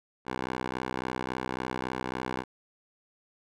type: tone with band-pass filter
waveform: 10% pulse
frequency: 63.6 Hz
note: C2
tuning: 48 cents flat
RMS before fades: -34 dBFS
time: 0.25-2.45 s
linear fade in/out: 50 ms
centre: 980 Hz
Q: 0.64
effects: none